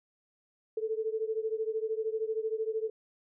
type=beating tone pair; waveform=sine; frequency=436.3 / 449.3 Hz; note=A4 / A4; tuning=-15 / +36 cents; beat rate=13 Hz; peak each=-32 / -34 dBFS; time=0.77-2.9 s; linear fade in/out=5 ms; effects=none